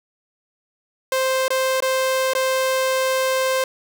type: tone with dropouts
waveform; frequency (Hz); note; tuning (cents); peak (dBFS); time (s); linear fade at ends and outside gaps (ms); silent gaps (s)
sawtooth; 523.3; C5; 0; -14; 1.12-3.64; 2; 1.481-1.504 / 1.804-1.823 / 2.335-2.35
effects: none